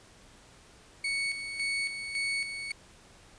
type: tone with tremolo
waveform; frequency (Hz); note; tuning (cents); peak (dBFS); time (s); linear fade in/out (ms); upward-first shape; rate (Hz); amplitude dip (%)
35% pulse; 2222; C#7; +4; -27; 1.04-2.72; 5; square; 1.8; 55
effects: pink hiss -56 dBFS RMS until 3.38 s + resampled to 22050 Hz